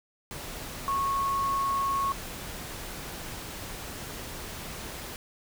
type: tone in noise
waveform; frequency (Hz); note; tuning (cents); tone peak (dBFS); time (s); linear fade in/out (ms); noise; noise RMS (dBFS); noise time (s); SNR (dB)
sine; 1100; C#6; -14; -25; 0.88-2.12; 0; pink; -39; 0.31-5.16; +11
effects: none